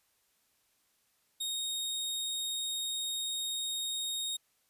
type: tone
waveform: sawtooth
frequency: 3729 Hz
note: A#7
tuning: in tune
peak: -30 dBFS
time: 1.4-4.37 s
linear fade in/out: 10 ms
effects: white hiss -73 dBFS RMS until 4.69 s + resampled to 32000 Hz

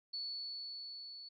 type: tone with level ramp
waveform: sine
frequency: 4435 Hz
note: C#8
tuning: in tune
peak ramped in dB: -38 to -48 dBFS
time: 0.13-1.29 s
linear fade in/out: 10 ms
effects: none

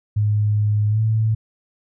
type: tone with pitch glide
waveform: sine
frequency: 105.1 to 110.26 Hz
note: G#2 to A2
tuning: +21 to +4 cents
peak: -15 dBFS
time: 0.16-1.35 s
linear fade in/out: 10 ms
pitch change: +83 cents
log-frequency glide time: 0.89-1 s
effects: none

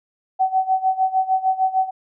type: tone with tremolo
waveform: sine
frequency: 757 Hz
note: F#5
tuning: 39 cents sharp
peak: -13 dBFS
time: 0.39-1.91 s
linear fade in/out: 20 ms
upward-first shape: sine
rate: 6.6 Hz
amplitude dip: 85%
effects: none

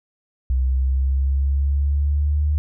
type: exponential sweep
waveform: sine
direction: up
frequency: 63.9 to 75.1 Hz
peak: -16 dBFS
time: 0.5-2.58 s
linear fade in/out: 0 ms
effects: none

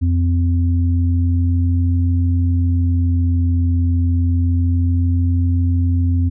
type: tone pair together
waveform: sine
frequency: 86.43 / 259 Hz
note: F2 / C4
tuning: -17 / -17 cents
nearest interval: octave + perfect fifth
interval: 1900 cents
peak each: -13 / -22 dBFS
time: 0.01-6.3 s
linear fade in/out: 20 ms
effects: none

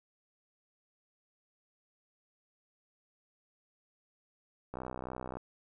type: click train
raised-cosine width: 1 ms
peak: -26 dBFS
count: 41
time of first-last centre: 4.74-5.37 s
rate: 63.5 Hz
effects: none

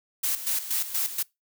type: noise with tremolo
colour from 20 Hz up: blue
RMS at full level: -26 dBFS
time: 0.23-1.23 s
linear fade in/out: 10 ms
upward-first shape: square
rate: 4.2 Hz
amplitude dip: 70%
effects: noise-tail reverb RT60 0.2 s tail -24 dB re dry

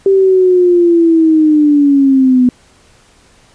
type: linear sweep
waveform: sine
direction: down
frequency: 392 to 246.9 Hz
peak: -5 dBFS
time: 0.06-2.49 s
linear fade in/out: 2 ms
effects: pink hiss -47 dBFS RMS until 3.54 s + resampled to 22050 Hz

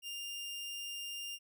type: tone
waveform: sawtooth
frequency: 2802 Hz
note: F7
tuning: 5 cents sharp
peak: -37 dBFS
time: 0.02-1.39 s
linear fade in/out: 50 ms
effects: none

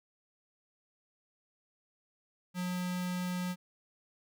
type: tone with notch filter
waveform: square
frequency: 180.4 Hz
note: F#3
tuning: 44 cents flat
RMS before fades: -35 dBFS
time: 2.54-3.56 s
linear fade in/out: 50 ms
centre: 410 Hz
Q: 0.75
effects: none

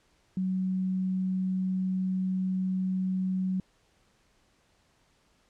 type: tone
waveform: sine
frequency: 186.9 Hz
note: F#3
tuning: 18 cents sharp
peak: -26 dBFS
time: 0.37-3.6 s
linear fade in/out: 2 ms
effects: pink hiss -67 dBFS RMS until 5.49 s + low-pass 8000 Hz 12 dB/octave

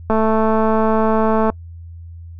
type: click train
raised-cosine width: 1 ms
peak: -4 dBFS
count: 309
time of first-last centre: 0.1-1.5 s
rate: 220 Hz
effects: noise-tail reverb RT60 0.1 s tail -26 dB re dry + added 84 Hz sine -32 dBFS peak until 2.39 s

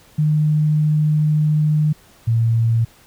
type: tone pair in turn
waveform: sine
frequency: 152.3 / 114.76 Hz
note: D#3 / A#2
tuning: -37 / -27 cents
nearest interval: perfect fourth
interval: 490 cents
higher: first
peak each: -13 dBFS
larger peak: neither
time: 0.18-1.93 / 2.27-2.85 s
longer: first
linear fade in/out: 10 ms
effects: pink hiss -50 dBFS RMS until 3.06 s

